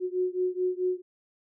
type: beating tone pair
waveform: sine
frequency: 363.7 / 368.3 Hz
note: F#4 / F#4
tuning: -30 / -8 cents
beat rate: 4.6 Hz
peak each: -28 / -29 dBFS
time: 0-1.02 s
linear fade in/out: 50 ms
effects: none